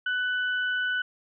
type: tone pair together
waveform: sine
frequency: 1493 / 2986 Hz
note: F#6 / F#7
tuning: +15 / +15 cents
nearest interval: octave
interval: 1200 cents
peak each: -25 / -35 dBFS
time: 0.06-1.02 s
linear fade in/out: 5 ms
effects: none